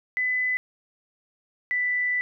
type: tone pair in turn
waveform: sine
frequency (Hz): 2006 / 1983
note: B6 / B6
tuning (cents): +26 / +7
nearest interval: unison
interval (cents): 19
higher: first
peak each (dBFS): -22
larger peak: neither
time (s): 0.17-0.57 / 1.71-2.21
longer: second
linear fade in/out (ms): 0
effects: none